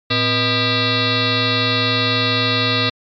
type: tone with frequency modulation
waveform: sine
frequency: 1967 Hz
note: B6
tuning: 7 cents flat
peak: -14 dBFS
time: 0.1-2.9 s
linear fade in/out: 10 ms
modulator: 371 Hz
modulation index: 6.5
effects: MP3 96 kbps